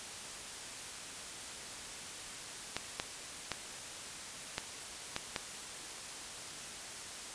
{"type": "clicks", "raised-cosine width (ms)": 0.2, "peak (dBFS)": -16, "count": 6, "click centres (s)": [2.766, 2.999, 3.517, 4.581, 5.164, 5.362], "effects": ["white hiss -45 dBFS RMS until 7.34 s", "resampled to 22050 Hz"]}